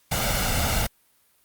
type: noise with comb filter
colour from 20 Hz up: pink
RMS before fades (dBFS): -24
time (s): 0.11-0.87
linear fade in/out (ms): 10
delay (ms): 1.4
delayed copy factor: +0.6
effects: white hiss -63 dBFS RMS until 1.44 s + Opus 48 kbps